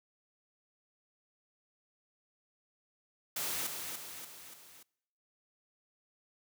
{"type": "noise with echo", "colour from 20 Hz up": "white", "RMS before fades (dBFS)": -36, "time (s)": [3.36, 3.67], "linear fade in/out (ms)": 5, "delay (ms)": 290, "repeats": 4, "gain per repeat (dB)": -5, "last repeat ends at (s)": 4.83, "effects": ["noise-tail reverb RT60 0.8 s tail -25 dB re dry", "high-pass 100 Hz 12 dB/octave"]}